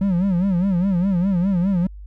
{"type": "tone with vibrato", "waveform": "triangle", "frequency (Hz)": 185.3, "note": "F#3", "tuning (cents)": 3, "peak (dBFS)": -14, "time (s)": [0.01, 1.87], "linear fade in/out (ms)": 5, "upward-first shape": "sine", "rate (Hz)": 4.9, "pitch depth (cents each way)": 140, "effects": ["added 50 Hz sine -34 dBFS peak until 2.06 s"]}